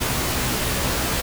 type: noise with comb filter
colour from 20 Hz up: pink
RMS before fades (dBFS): -23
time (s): 0-1.22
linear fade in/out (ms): 20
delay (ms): 16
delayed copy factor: +0.6
effects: none